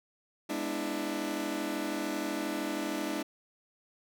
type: chord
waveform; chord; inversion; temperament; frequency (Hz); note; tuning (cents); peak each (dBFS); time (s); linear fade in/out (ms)
sawtooth; E dominant seventh; first; just; 206 / 247.2 / 296.7 / 329.6; G#3 / B3 / D4 / E4; -14 / +2 / +18 / 0; -36 / -37 / -31 / -33; 0.49-3.23; 10
effects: none